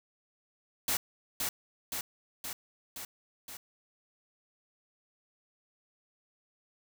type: noise with echo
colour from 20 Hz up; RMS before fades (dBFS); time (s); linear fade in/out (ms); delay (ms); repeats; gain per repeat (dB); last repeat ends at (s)
white; -30; 0.88-0.97; 2; 520; 5; -3; 3.57
effects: none